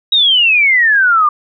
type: exponential sweep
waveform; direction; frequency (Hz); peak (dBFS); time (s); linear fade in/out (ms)
sine; down; 3840 to 1174.7; -7; 0.12-1.29; 5
effects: none